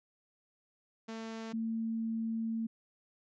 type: tone pair in turn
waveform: sawtooth / sine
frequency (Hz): 224.2 / 225.4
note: A3 / A3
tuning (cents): +33 / +42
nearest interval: unison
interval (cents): 9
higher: second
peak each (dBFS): -36 / -32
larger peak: second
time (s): 1.08-1.53 / 1.53-2.67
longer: second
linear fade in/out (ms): 10
effects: resampled to 16000 Hz